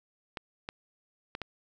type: clicks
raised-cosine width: 0.3 ms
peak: -20 dBFS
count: 4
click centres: 0.372 / 0.689 / 1.351 / 1.417 s
effects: none